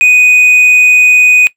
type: tone with hard clipping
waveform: sine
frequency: 2489 Hz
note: D#7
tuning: in tune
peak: -4 dBFS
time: 0.01-1.47 s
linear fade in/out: 0 ms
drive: 3 dB
effects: noise-tail reverb RT60 0.1 s tail -19 dB re dry